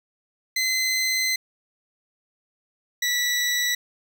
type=tone pair in turn; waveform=20% pulse; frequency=2049 / 1954.6 Hz; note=C7 / B6; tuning=-37 / -18 cents; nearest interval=minor second; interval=81 cents; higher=first; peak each=-16 dBFS; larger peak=neither; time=0.56-1.36 / 3.02-3.75 s; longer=first; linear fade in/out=5 ms; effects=none